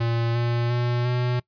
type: tone with pitch steps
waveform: square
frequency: 116.54 / 118.78 / 121.07 / 123.4 Hz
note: A#2 / A#2 / B2 / B2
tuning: 0 / +33 / -34 / -1 cents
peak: -22 dBFS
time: 0-1.4 s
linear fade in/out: 10 ms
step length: 350 ms
effects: noise-tail reverb RT60 0.1 s tail -22 dB re dry + resampled to 11025 Hz